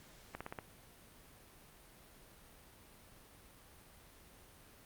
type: slowing click train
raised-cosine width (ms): 0.5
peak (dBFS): -27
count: 5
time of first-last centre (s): 0.35-0.588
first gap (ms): 56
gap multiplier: 1.04
effects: pink hiss -60 dBFS RMS until 4.85 s + Opus 48 kbps

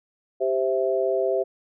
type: chord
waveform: sine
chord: C major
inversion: second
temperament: equal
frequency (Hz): 392 / 523.3 / 659.3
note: G4 / C5 / E5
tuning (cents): 0 / 0 / 0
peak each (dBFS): -24 / -25 / -25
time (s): 0.4-1.44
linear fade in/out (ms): 20
effects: none

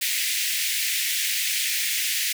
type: high-pass noise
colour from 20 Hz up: pink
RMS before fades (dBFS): -25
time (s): 0.01-2.33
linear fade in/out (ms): 10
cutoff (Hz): 1900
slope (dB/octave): 48
effects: none

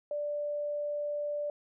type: tone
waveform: sine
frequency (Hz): 587.3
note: D5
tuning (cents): 0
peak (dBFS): -31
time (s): 0.11-1.5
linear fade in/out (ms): 2
effects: none

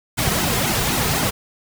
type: noise with flanger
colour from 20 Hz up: pink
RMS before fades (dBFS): -20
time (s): 0.17-1.31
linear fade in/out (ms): 20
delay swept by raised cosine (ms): 1.7 to 3.6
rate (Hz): 3.9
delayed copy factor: -0.85
effects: none

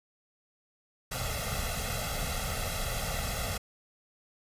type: noise with comb filter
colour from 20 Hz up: pink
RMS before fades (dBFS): -33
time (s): 1.11-3.58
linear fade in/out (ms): 10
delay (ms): 1.5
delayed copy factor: +1
effects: resampled to 32000 Hz

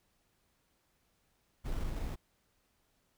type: noise with sample-and-hold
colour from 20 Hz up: brown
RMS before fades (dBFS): -36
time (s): 1.64-2.16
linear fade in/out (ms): 20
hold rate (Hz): 4410
effects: pink hiss -75 dBFS RMS until 3.17 s

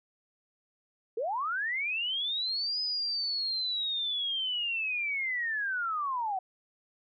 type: linear two-way sweep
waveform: sine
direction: up then down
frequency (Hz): 415.3 to 5040 to 728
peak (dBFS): -29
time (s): 1.17-6.39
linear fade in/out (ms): 5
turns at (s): 2.81
effects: none

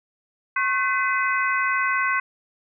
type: harmonic tone with a mistuned harmonic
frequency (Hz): 507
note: B4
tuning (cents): +45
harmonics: 2 / 3 / 4 / 5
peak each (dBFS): -24 / -24 / -25 / -31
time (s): 0.56-2.2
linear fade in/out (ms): 5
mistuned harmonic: 2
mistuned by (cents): +120
effects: none

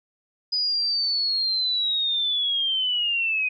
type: linear sweep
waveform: sine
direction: down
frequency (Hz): 4978 to 2489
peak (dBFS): -21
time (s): 0.52-3.49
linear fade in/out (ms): 10
effects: none

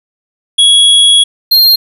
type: tone pair in turn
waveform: square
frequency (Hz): 3337 / 4204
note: G#7 / C8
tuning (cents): +8 / +7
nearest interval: major third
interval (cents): 399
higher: second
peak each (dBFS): -4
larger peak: neither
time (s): 0.58-1.24 / 1.51-1.76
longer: first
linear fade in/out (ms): 10
effects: resampled to 32000 Hz + 7-bit

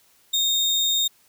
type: tone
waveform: 35% pulse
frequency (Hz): 3686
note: A#7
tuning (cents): -20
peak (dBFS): -17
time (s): 0.33-1.08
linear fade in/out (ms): 10
effects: white hiss -59 dBFS RMS until 1.28 s

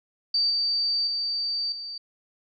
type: tone with level steps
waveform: sine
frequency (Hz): 4626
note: D8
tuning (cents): -27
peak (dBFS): -20 / -22 / -25 / -33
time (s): 0.34-1.98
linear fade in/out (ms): 5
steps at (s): 0.5 / 1.07 / 1.72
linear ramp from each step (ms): 2
effects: none

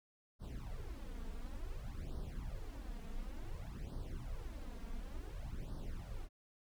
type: noise with flanger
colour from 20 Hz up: brown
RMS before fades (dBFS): -44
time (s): 0.39-6.29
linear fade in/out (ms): 50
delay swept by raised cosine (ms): 0.2 to 4.4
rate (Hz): 0.56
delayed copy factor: +0.95
effects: none

